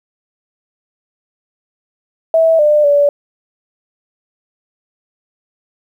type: tone with pitch steps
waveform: sine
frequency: 651 / 598 / 576 Hz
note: E5 / D5 / D5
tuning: -22 / +31 / -34 cents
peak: -7 dBFS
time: 2.34-3.09 s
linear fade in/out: 2 ms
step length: 250 ms
effects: 8-bit